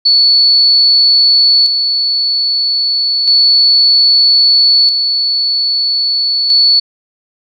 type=tone with tremolo; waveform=sine; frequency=4435 Hz; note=C#8; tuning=in tune; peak=-5 dBFS; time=0.05-6.8 s; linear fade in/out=10 ms; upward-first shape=square; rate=0.31 Hz; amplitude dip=45%; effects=none